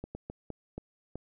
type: slowing click train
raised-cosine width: 2 ms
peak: -25 dBFS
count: 6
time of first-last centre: 0.04-1.156 s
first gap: 110 ms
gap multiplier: 1.36
effects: none